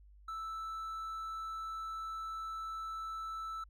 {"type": "tone", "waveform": "triangle", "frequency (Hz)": 1318.5, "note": "E6", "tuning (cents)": 0, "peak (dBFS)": -37, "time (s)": [0.28, 3.64], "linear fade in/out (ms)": 5, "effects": ["added 50 Hz sine -56 dBFS peak until 3.69 s"]}